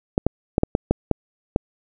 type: clicks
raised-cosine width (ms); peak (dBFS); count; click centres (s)
2; -3; 8; 0.179 / 0.266 / 0.581 / 0.634 / 0.751 / 0.91 / 1.113 / 1.561
effects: none